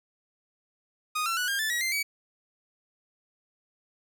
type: tone with pitch steps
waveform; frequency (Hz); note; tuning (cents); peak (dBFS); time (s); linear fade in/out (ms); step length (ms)
sawtooth; 1240 / 1352.2 / 1474.6 / 1608.1 / 1753.6 / 1912.3 / 2085 / 2274; D#6 / E6 / F#6 / G6 / A6 / A#6 / C7 / C#7; -6 / +44 / -6 / +44 / -6 / +44 / -7 / +44; -23; 1.15-2.03; 10; 110
effects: none